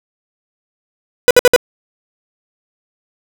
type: tone bursts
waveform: 45% pulse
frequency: 493.9 Hz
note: B4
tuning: in tune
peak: -3 dBFS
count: 4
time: 1.28-1.562 s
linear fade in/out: 0 ms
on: 27 ms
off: 58 ms
effects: none